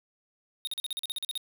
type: tone bursts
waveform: square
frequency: 3716 Hz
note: A#7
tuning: 6 cents flat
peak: -31 dBFS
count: 12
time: 0.65-1.376 s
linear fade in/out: 0 ms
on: 22 ms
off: 42 ms
effects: 10-bit